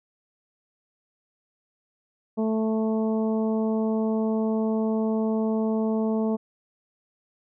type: harmonic tone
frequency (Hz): 220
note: A3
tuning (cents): 0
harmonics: 1 / 2 / 3 / 4 / 5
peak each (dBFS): -23 / -28 / -33 / -38 / -43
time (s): 2.37-6.37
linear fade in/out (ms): 20
effects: none